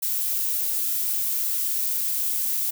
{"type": "noise", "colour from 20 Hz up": "violet", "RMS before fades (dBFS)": -25, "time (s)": [0.02, 2.71], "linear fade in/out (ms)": 10, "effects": []}